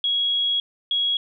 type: tone pair in turn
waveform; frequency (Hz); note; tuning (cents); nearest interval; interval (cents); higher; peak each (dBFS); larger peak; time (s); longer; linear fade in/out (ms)
sine; 3319 / 3319; G#7 / G#7; -2 / -2; unison; 0; neither; -19; neither; 0.04-0.6 / 0.91-1.17; first; 2
effects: none